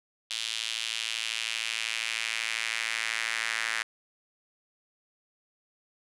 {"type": "tone with high-pass filter sweep", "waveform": "square", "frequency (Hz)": 56.4, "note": "A1", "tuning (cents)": 44, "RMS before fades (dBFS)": -32, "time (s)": [0.3, 3.83], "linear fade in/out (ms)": 10, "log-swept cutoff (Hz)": [3300, 1800], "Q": 2.4, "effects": ["resampled to 24000 Hz"]}